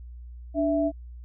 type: tone pair together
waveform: sine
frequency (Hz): 293.7 / 658.4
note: D4 / E5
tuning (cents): 0 / -2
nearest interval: octave + major second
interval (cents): 1398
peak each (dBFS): -24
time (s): 0.54-0.92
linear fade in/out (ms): 50
effects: added 60 Hz sine -39 dBFS peak until 1.24 s